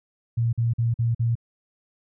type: tone bursts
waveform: sine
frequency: 116.54 Hz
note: A#2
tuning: in tune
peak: -19 dBFS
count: 5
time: 0.37-1.354 s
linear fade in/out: 10 ms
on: 160 ms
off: 46 ms
effects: none